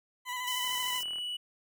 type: tone with vibrato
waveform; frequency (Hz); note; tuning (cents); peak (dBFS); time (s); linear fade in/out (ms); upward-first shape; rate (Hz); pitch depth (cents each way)
20% pulse; 997; B5; +16; -29; 0.25-1.02; 50; square; 13; 27
type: high-pass noise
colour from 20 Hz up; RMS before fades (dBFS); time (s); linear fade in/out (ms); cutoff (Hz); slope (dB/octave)
pink; -41; 0.47-1.03; 2; 5000; 96
type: tone with pitch glide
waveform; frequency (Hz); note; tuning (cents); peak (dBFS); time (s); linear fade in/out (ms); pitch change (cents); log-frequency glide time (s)
triangle; 3000 to 2947; F#7 to F#7; +23 to -8; -32; 0.47-1.37; 10; -31; 0.81-1.09
type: click train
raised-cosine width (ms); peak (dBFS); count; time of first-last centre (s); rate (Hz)
0.5; -36; 22; 0.65-1.184; 39.3
effects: none